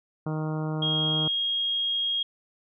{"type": "harmonic tone", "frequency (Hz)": 155.56, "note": "D#3", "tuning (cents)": 0, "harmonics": [1, 2, 3, 4, 5, 6, 7, 8, 9], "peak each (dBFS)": [-28, -34, -38, -40, -42, -44, -45, -46, -47], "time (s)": [0.26, 1.28], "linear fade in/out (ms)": 5}
{"type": "tone", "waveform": "sine", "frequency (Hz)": 3263, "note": "G#7", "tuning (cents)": -31, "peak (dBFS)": -24, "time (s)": [0.82, 2.23], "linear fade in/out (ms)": 5}
{"effects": []}